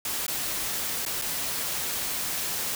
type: noise with dropouts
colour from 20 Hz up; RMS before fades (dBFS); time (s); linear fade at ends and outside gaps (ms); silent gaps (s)
white; -30; 0.05-2.75; 2; 0.266-0.28 / 1.052-1.062 / 1.215-1.22
effects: none